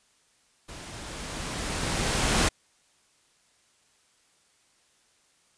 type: noise with level ramp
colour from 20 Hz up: pink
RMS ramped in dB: -43 to -22 dBFS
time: 0.68-2.49 s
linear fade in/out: 10 ms
effects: white hiss -65 dBFS RMS until 5.57 s + resampled to 22050 Hz